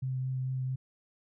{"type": "tone with vibrato", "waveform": "sine", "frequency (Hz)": 130, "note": "C3", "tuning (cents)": -11, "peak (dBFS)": -30, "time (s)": [0.02, 0.76], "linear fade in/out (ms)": 10, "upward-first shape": "triangle", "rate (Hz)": 4.5, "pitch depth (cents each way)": 13, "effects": []}